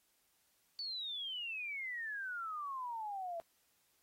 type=exponential sweep; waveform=sine; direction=down; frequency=4546 to 659.3 Hz; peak=-39 dBFS; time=0.79-3.4 s; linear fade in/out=0 ms; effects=white hiss -75 dBFS RMS until 4.02 s + AAC 48 kbps